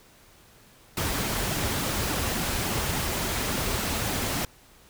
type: noise with flanger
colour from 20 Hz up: pink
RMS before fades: -28 dBFS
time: 0.97-4.45 s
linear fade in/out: 2 ms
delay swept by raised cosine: 1.7 to 6.8 ms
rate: 3.5 Hz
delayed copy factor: -0.5
effects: pink hiss -55 dBFS RMS until 4.89 s